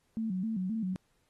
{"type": "tone with vibrato", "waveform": "sine", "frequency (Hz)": 203.2, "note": "G#3", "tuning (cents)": -38, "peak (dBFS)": -30, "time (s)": [0.17, 0.96], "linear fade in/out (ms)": 0, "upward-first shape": "square", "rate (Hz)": 3.8, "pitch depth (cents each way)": 160, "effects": ["pink hiss -74 dBFS RMS until 1.29 s", "AAC 32 kbps"]}